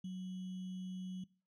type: tone with sample-and-hold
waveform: sine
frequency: 185 Hz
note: F#3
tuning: in tune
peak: -40 dBFS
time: 0.04-1.24 s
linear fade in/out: 5 ms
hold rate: 3150 Hz
effects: noise-tail reverb RT60 0.4 s tail -22 dB re dry + low-pass 6000 Hz 12 dB/octave